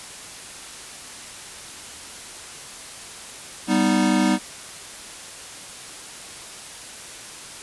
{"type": "chord", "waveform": "square", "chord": "G augmented", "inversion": "none", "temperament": "equal", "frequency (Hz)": [196, 246.9, 311.1], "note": ["G3", "B3", "D#4"], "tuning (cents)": [0, 0, 0], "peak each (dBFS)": -22, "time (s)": [3.67, 4.39], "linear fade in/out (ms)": 50, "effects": ["white hiss -38 dBFS RMS until 7.62 s", "resampled to 24000 Hz"]}